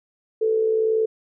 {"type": "tone with amplitude modulation", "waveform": "sine", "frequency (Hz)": 441, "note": "A4", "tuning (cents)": 4, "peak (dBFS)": -15, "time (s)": [0.41, 1.06], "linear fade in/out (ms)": 10, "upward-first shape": "sine", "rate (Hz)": 61.3, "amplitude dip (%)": 50, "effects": []}